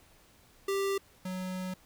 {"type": "tone pair in turn", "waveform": "square", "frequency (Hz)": [393.2, 184.98], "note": ["G4", "F#3"], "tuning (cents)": [5, 0], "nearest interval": "octave + minor second", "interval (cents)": 1305, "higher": "first", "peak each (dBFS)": [-29, -35], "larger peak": "first", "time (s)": [[0.68, 0.98], [1.25, 1.74]], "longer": "second", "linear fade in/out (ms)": 5, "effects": ["pink hiss -61 dBFS RMS until 1.85 s"]}